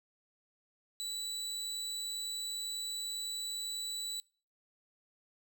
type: tone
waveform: 30% pulse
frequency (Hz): 3951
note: B7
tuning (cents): 0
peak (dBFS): -34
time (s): 1-4.2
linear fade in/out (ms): 0
effects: noise-tail reverb RT60 0.4 s tail -24 dB re dry